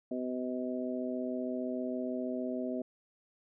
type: harmonic tone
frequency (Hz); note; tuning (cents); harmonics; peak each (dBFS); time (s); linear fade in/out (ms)
126.4; B2; +41; 2 / 3 / 4 / 5; -35 / -40 / -43 / -39; 0.11-2.82; 5
effects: none